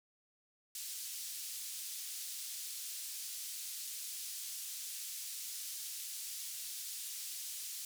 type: band-pass noise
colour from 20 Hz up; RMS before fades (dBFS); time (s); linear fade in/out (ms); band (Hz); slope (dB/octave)
white; -44; 0.75-7.85; 2; 4000 to 12000; 12
effects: none